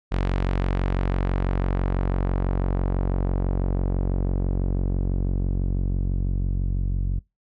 sawtooth tone with low-pass filter sweep, 46.03 Hz, F#1, 8 cents flat, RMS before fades -23 dBFS, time 0.11-7.2 s, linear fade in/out 20 ms, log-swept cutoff 3400 to 150 Hz, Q 0.7, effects noise-tail reverb RT60 0.2 s tail -23 dB re dry

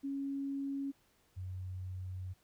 sine tone pair in turn, 276.4 / 92.5 Hz, C#4 / F#2, -5 / 0 cents, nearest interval octave + perfect fifth, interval 1895 cents, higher first, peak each -35 / -39 dBFS, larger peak first, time 0.03-0.92 / 1.36-2.34 s, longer second, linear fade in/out 20 ms, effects pink hiss -71 dBFS RMS until 2.43 s

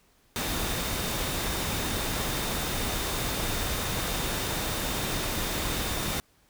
sine tone in noise, 3644 Hz, A#7, 40 cents flat, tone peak -41 dBFS, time 0.36-6.2 s, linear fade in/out 0 ms, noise pink, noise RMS -30 dBFS, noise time 0.36-6.2 s, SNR -14 dB, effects pink hiss -64 dBFS RMS until 6.49 s

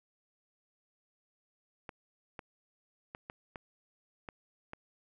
clicks, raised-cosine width 0.5 ms, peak -27 dBFS, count 7, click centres 1.892 / 2.392 / 3.149 / 3.299 / 3.558 / 4.288 / 4.734 s, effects none

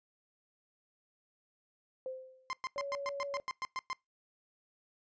sine tone with exponential decay, 519 Hz, C5, 14 cents flat, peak -35 dBFS, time 2.06-2.57 s, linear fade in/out 1 ms, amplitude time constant 110 ms
30% pulse tone bursts, 1046.5 Hz, C6, in tune, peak -32 dBFS, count 11, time 2.5-3.93 s, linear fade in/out 0 ms, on 30 ms, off 110 ms
sine tone with vibrato, 563 Hz, C#5, 27 cents sharp, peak -37 dBFS, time 2.76-3.4 s, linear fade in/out 0 ms, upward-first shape sine, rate 6.8 Hz, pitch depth 12 cents each way
effects noise-tail reverb RT60 0.2 s tail -24 dB re dry + resampled to 16000 Hz

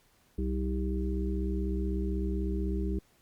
harmonic tone with a mistuned harmonic, 63.9 Hz, C2, 40 cents flat, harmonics 1 / 3 / 5 / 6, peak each -30 / -35 / -37 / -38 dBFS, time 0.38-2.99 s, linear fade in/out 5 ms, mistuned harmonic 6, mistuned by +54 cents, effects pink hiss -66 dBFS RMS until 3.21 s + Opus 48 kbps

